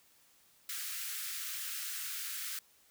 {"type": "high-pass noise", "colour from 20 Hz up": "white", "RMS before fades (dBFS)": -40, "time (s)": [0.69, 2.59], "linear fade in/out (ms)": 2, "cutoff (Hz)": 1300, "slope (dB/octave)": 48, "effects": ["white hiss -66 dBFS RMS until 2.9 s"]}